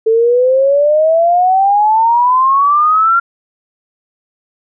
sine exponential sweep, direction up, 440 to 1391 Hz, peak -7 dBFS, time 0.06-3.2 s, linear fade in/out 10 ms, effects none

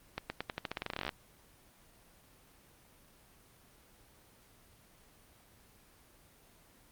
accelerating click train, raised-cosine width 0.3 ms, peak -19 dBFS, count 20, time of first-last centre 0.18-1.092 s, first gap 120 ms, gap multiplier 0.88, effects pink hiss -62 dBFS RMS until 6.91 s + Opus 24 kbps

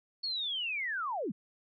sine linear sweep, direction down, 4435 to 152 Hz, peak -32 dBFS, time 0.23-1.32 s, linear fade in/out 10 ms, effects none

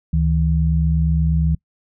sine tone pair together, 71.64 / 160 Hz, D2 / D#3, -42 / +49 cents, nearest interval octave + major second, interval 1391 cents, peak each -17 dBFS, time 0.13-1.55 s, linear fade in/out 5 ms, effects noise-tail reverb RT60 0.1 s tail -25 dB re dry

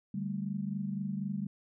sine chord, D suspended fourth, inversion none, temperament equal, 146.83 / 196 / 220 Hz, D3 / G3 / A3, 0 / 0 / 0 cents, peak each -40 / -34 / -40 dBFS, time 0.14-1.47 s, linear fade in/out 5 ms, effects none

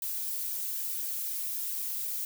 violet noise with flanger, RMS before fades -34 dBFS, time 0.02-2.25 s, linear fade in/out 2 ms, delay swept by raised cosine 1.4 to 3.7 ms, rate 3.9 Hz, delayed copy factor -0.95, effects none

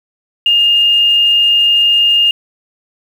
sine tone with quantisation, 2827 Hz, F7, 20 cents sharp, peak -7 dBFS, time 0.46-2.31 s, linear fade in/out 2 ms, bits 6, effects none

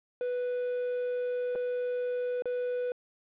triangle tone with dropouts, 493.9 Hz, B4, in tune, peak -27 dBFS, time 0.21-2.92 s, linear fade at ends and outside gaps 1 ms, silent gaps 1.553-1.557 / 2.422-2.456 s, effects resampled to 8000 Hz + 10-bit

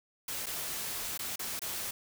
white noise with dropouts, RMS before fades -37 dBFS, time 0.28-1.91 s, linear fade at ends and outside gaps 5 ms, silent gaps 0.46-0.466 / 1.177-1.191 / 1.359-1.393 / 1.594-1.617 s, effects none

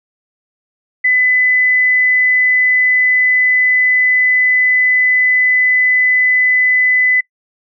sine tone, 2006 Hz, B6, 26 cents sharp, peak -9 dBFS, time 1.04-7.21 s, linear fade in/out 10 ms, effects noise-tail reverb RT60 0.1 s tail -23 dB re dry

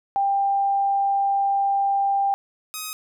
sine / 5% pulse tone pair in turn, 793 / 1258.8 Hz, G5 / D#6, +20 / +20 cents, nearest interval minor sixth, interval 800 cents, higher second, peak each -18 dBFS, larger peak neither, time 0.16-2.34 / 2.74-2.93 s, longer first, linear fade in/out 0 ms, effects none

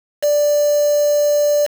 sine tone with quantisation, 588 Hz, D5, 2 cents sharp, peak -12 dBFS, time 0.22-1.67 s, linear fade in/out 20 ms, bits 4, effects none

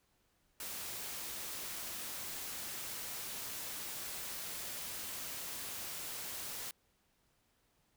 white noise, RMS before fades -43 dBFS, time 0.6-6.71 s, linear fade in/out 2 ms, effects pink hiss -75 dBFS RMS until 7.96 s

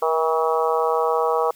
harmonic tone with a mistuned harmonic, 161 Hz, E3, 41 cents flat, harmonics 3 / 4 / 5 / 6 / 7 / 8, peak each -21 / -26 / -25 / -27 / -25 / -30 dBFS, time 0.02-1.51 s, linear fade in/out 5 ms, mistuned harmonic 3, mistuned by -16 cents, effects white hiss -52 dBFS RMS until 1.55 s

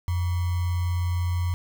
sine tone with sample-and-hold, 88.1 Hz, F2, 16 cents sharp, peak -22 dBFS, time 0.08-1.54 s, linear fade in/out 0 ms, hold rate 1050 Hz, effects none

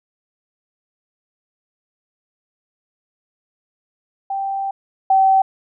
sine tone pair in turn, 783 / 769.5 Hz, G5 / G5, -2 / -32 cents, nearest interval unison, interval 30 cents, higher first, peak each -20 / -10 dBFS, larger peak second, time 4.3-4.71 / 5.1-5.42 s, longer first, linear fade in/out 5 ms, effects none

